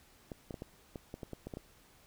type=clicks; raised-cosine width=2 ms; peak=-28 dBFS; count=11; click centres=0.318 / 0.508 / 0.542 / 0.621 / 0.958 / 1.141 / 1.232 / 1.333 / 1.47 / 1.538 / 1.571 s; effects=pink hiss -63 dBFS RMS until 2.06 s